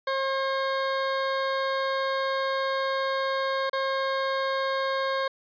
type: tone with dropouts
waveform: 20% pulse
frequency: 537 Hz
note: C5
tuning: 45 cents sharp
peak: -20 dBFS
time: 0.07-5.28 s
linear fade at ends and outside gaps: 5 ms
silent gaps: 3.697-3.73 s
effects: resampled to 11025 Hz